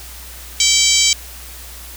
harmonic tone with a mistuned harmonic, 784 Hz, G5, in tune, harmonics 3 / 4 / 5 / 6 / 7 / 8 / 9 / 10, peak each -21 / -18 / -20 / -20 / -20 / -20 / -18 / -19 dBFS, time 0.6-1.13 s, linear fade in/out 2 ms, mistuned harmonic 3, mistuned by -43 cents, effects added 60 Hz sine -36 dBFS peak until 1.96 s + white hiss -36 dBFS RMS until 1.96 s

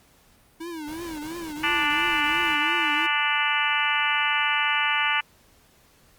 square tone with vibrato, 320 Hz, D#4, 49 cents sharp, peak -33 dBFS, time 0.6-3.07 s, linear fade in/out 10 ms, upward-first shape triangle, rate 2.9 Hz, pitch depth 160 cents each way
pink noise bursts, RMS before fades -43 dBFS, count 5, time 0.87-2.554 s, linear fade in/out 10 ms, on 320 ms, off 21 ms
harmonic tone, 293.7 Hz, D4, in tune, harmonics 3 / 4 / 5 / 6 / 7 / 8 / 9 / 10, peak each -29 / -29 / -29 / -29 / -29 / -29 / -29 / -29 dBFS, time 1.63-5.21 s, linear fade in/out 10 ms
effects pink hiss -58 dBFS RMS until 6.18 s + Opus 48 kbps

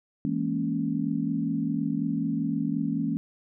sine chord, A# half-diminished seventh, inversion second, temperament equal, 164.81 / 207.7 / 233.1 / 277.2 Hz, E3 / G#3 / A#3 / C#4, 0 / 0 / 0 / 0 cents, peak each -31 / -32 / -30 / -29 dBFS, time 0.25-3.17 s, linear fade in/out 0 ms, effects none

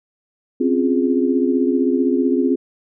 sine chord, Db major seventh, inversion third, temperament equal, 261.6 / 277.2 / 349.2 / 415.3 Hz, C4 / Db4 / F4 / Ab4, 0 / 0 / 0 / 0 cents, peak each -17 / -23 / -20 / -22 dBFS, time 0.6-2.56 s, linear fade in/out 10 ms, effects none

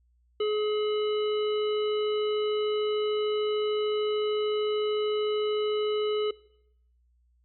harmonic tone with a mistuned harmonic, 423.3 Hz, G#4, 33 cents sharp, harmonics 1 / 3 / 5 / 7 / 9, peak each -24 / -38 / -45 / -38 / -48 dBFS, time 0.4-6.31 s, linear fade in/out 5 ms, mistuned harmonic 9, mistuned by +55 cents, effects noise-tail reverb RT60 0.8 s tail -22 dB re dry + added 60 Hz sine -63 dBFS peak until 7.44 s

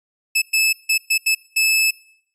sawtooth tone bursts at uneven times, 2611 Hz, E7, 17 cents flat, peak -11 dBFS, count 6, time 0.35-0.42 / 0.53-0.73 / 0.89-0.98 / 1.1-1.18 / 1.26-1.35 / 1.56-1.91 s, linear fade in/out 10 ms, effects noise-tail reverb RT60 0.7 s tail -23 dB re dry + resampled to 32000 Hz

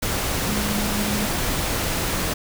sine tone in noise, 207.7 Hz, G#3, in tune, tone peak -25 dBFS, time 0.46-1.26 s, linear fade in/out 10 ms, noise pink, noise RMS -24 dBFS, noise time 0.02-2.34 s, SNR -4 dB, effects none

